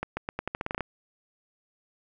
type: accelerating click train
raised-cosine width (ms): 0.5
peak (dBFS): -15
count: 12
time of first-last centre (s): 0.03-0.807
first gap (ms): 140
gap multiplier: 0.85
effects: none